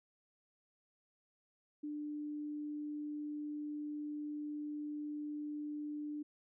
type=tone; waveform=sine; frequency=297.3 Hz; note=D4; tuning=21 cents sharp; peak=-39 dBFS; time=1.83-6.23 s; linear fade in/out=10 ms; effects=none